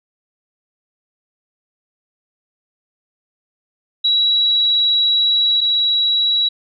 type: tone pair in turn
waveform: sine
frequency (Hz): 3893 / 3893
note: B7 / B7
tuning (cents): -26 / -26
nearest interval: unison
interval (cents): 0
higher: neither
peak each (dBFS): -12 / -13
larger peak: first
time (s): 4.04-5.61 / 5.61-6.49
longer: first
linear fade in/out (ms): 10
effects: none